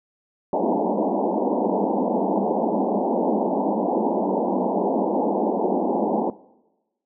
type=band-pass noise; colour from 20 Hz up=pink; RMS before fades=-22 dBFS; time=0.53-6.3 s; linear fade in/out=2 ms; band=190 to 940 Hz; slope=96 dB/octave; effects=noise-tail reverb RT60 1.0 s tail -20 dB re dry